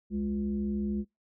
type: tone with frequency modulation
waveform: sine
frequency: 207.7 Hz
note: G#3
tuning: in tune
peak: -28 dBFS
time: 0.1-1.05 s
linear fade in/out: 50 ms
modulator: 143 Hz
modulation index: 0.63
effects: noise-tail reverb RT60 0.2 s tail -26 dB re dry